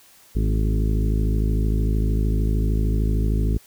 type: harmonic tone with a mistuned harmonic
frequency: 53.2 Hz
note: G#1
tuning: 42 cents sharp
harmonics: 1 / 2 / 3 / 4 / 5 / 6 / 7 / 8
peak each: -19 / -25 / -29 / -31 / -33 / -35 / -36 / -37 dBFS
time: 0.35-3.58 s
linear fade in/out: 10 ms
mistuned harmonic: 4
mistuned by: +30 cents
effects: white hiss -52 dBFS RMS until 3.66 s